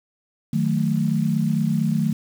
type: chord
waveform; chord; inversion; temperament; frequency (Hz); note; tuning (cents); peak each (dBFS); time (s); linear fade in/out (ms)
sine; D# diminished; none; equal with one note detuned; 155.56 / 184.25 / 220; D#3 / F#3 / A3; 0 / -7 / 0; -22 / -24 / -22; 0.53-2.13; 5
effects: 7-bit